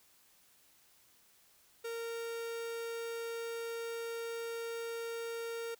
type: tone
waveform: 45% pulse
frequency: 462.1 Hz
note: A#4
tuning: 15 cents flat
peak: -38 dBFS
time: 1.84-5.75 s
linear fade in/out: 10 ms
effects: white hiss -66 dBFS RMS until 5.79 s